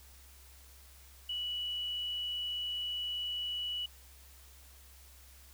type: tone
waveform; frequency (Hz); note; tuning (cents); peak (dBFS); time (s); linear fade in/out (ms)
sine; 2945; F#7; -9; -34; 1.29-3.86; 5
effects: added 66 Hz sine -56 dBFS peak until 5.53 s + white hiss -59 dBFS RMS until 5.53 s